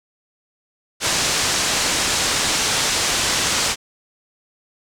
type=low-pass noise; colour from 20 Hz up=white; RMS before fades=-20 dBFS; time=1-3.76 s; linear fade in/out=50 ms; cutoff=7800 Hz; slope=24 dB/octave; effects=none